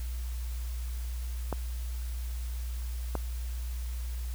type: clicks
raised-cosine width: 1 ms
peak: -17 dBFS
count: 2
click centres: 1.527 / 3.153 s
effects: added 60 Hz sine -32 dBFS peak until 4.34 s + white hiss -50 dBFS RMS until 4.34 s

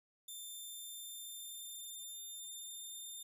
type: tone with pitch glide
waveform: 10% pulse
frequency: 3574 to 3609 Hz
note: A7 to A7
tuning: +26 to +43 cents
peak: -39 dBFS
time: 0.28-3.23 s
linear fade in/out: 5 ms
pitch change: +17 cents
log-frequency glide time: 0.42-2.86 s
effects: none

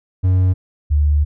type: tone pair in turn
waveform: triangle / sine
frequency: 92.5 / 73.76 Hz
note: F#2 / D2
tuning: 0 / +8 cents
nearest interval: major third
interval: 392 cents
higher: first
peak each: -9 / -11 dBFS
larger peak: first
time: 0.23-0.54 / 0.9-1.25 s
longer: second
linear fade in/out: 20 ms
effects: none

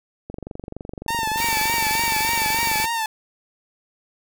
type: click train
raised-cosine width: 2 ms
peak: -19 dBFS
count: 61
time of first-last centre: 0.3-2.842 s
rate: 23.6 Hz
type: tone with vibrato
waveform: sawtooth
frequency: 897 Hz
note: A5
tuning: 33 cents sharp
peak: -18 dBFS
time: 1.08-3.06 s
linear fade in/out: 2 ms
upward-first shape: triangle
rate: 3.4 Hz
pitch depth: 78 cents each way
type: noise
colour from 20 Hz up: white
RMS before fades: -29 dBFS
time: 1.37-2.86 s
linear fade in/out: 5 ms
type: tone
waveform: sawtooth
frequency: 2300 Hz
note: D7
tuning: 37 cents flat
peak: -21 dBFS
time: 1.4-2.86 s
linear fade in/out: 20 ms
effects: none

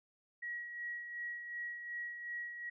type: tone with tremolo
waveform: sine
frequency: 1910 Hz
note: A#6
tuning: 42 cents sharp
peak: -38 dBFS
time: 0.42-2.7 s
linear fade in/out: 10 ms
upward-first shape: sine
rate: 2.7 Hz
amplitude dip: 50%
effects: none

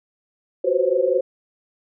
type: tone cluster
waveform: sine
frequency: 359.7 / 376.8 / 488.6 / 513 / 538 Hz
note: F#4 / F#4 / B4 / C5 / C5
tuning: -49 / +32 / -19 / -34 / +48 cents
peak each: -28 / -23 / -28 / -20 / -21 dBFS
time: 0.64-1.21 s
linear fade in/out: 10 ms
effects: none

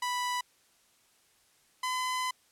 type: tone pair in turn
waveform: sawtooth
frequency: 987.8 / 1014.4 Hz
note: B5 / B5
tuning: 0 / +46 cents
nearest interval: unison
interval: 46 cents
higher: second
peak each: -26 dBFS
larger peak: neither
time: 0.02-0.41 / 1.83-2.31 s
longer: second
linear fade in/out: 5 ms
effects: white hiss -66 dBFS RMS until 2.51 s + low-pass 11000 Hz 12 dB/octave

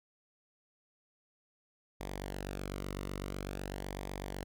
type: tone with flanger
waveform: sawtooth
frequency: 47.98 Hz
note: G1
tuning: 36 cents flat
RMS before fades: -41 dBFS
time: 2-4.44 s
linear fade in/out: 10 ms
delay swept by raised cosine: 0.71 to 1.23 ms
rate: 0.48 Hz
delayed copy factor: -0.6
effects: none

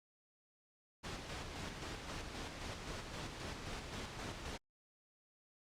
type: noise with tremolo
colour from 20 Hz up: pink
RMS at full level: -44 dBFS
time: 1.03-4.58 s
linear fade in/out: 20 ms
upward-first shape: square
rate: 3.8 Hz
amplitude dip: 35%
effects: low-pass 6000 Hz 12 dB/octave + Opus 48 kbps

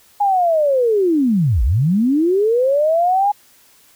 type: linear two-way sweep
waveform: sine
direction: down then up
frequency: 830.6 to 49.09 to 830.6 Hz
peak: -12 dBFS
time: 0.2-3.32 s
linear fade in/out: 10 ms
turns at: 1.63 s
effects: white hiss -51 dBFS RMS until 3.95 s

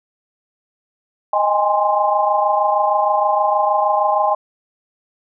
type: chord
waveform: sine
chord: Ab major seventh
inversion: second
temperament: equal with one note detuned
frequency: 622.3 / 804.2 / 830.6 / 1046.5 Hz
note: Eb5 / G5 / Ab5 / C6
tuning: 0 / +44 / 0 / 0 cents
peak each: -19 dBFS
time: 1.33-4.35 s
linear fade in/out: 5 ms
effects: none

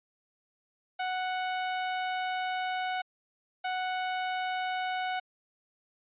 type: tone bursts at uneven times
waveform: sawtooth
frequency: 740 Hz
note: F#5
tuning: in tune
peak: -26 dBFS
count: 2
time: 0.99-3.02 / 3.64-5.2 s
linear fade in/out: 10 ms
effects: resampled to 8000 Hz

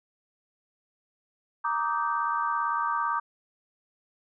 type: chord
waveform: sine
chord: Eb major seventh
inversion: second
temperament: just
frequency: 933.4 / 1166.7 / 1244.5 / 1555.6 Hz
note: Bb5 / D6 / Eb6 / G6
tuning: +2 / -12 / 0 / -14 cents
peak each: -30 / -28 / -33 / -34 dBFS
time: 1.64-3.2 s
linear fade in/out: 10 ms
effects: none

